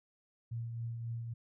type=tone with tremolo; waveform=sine; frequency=116.2 Hz; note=A#2; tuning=5 cents flat; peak=-35 dBFS; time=0.51-1.34 s; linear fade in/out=10 ms; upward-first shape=triangle; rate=3.7 Hz; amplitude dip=40%; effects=none